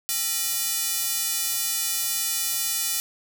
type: tone with high-pass filter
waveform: square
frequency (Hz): 269.8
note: C#4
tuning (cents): -47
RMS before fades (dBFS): -26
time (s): 0.09-3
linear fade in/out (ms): 0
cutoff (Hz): 6100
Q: 0.55
effects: none